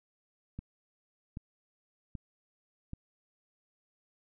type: click train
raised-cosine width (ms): 5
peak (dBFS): -27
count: 4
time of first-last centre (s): 0.59-2.934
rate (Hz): 1.28
effects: none